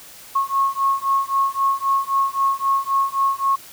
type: beating tone pair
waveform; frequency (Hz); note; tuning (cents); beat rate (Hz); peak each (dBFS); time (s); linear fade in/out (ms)
sine; 1091 / 1094.8; C#6 / C#6; -28 / -22; 3.8; -20 / -20; 0.35-3.56; 10
effects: white hiss -42 dBFS RMS until 3.72 s